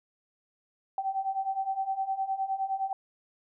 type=beating tone pair; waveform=sine; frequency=767 / 776.7 Hz; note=G5 / G5; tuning=-38 / -16 cents; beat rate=9.7 Hz; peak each=-33 / -30 dBFS; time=0.98-2.93 s; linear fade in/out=2 ms; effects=none